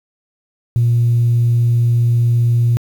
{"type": "tone", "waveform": "sine", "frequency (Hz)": 118.5, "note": "A#2", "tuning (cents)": 29, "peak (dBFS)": -9, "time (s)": [0.76, 2.77], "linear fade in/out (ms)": 0, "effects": ["tanh soft clip ceiling -7 dBFS", "7-bit"]}